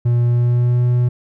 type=tone with pitch glide; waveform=triangle; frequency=120 to 122.59 Hz; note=B2 to B2; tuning=-49 to -12 cents; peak=-10 dBFS; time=0.05-1.09 s; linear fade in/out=10 ms; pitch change=+37 cents; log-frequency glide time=0.25-0.84 s; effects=none